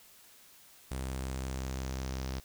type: tone with low-pass filter sweep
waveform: sawtooth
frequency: 65.5 Hz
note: C2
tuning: 2 cents sharp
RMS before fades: -37 dBFS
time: 0.91-2.4 s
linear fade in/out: 5 ms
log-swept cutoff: 9500 to 5400 Hz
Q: 3
effects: white hiss -58 dBFS RMS until 2.44 s